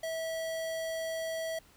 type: tone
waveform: square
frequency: 650 Hz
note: E5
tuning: 24 cents flat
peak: -34 dBFS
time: 0.03-1.59 s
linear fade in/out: 5 ms
effects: pink hiss -61 dBFS RMS until 1.76 s